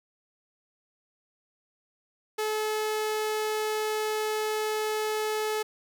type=tone; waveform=sawtooth; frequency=430.3 Hz; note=A4; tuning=39 cents flat; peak=-23 dBFS; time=2.38-5.63 s; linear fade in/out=10 ms; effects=none